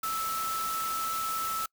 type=tone in noise; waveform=sine; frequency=1313 Hz; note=E6; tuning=7 cents flat; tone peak=-30 dBFS; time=0.03-1.66 s; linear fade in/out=5 ms; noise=white; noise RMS=-37 dBFS; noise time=0.03-1.66 s; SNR=+4 dB; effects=noise-tail reverb RT60 0.1 s tail -25 dB re dry